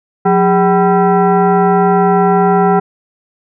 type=tone with frequency modulation; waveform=sine; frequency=179.5 Hz; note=F3; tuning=48 cents sharp; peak=-7 dBFS; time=0.25-2.8 s; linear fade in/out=10 ms; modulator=585 Hz; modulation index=1.5; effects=none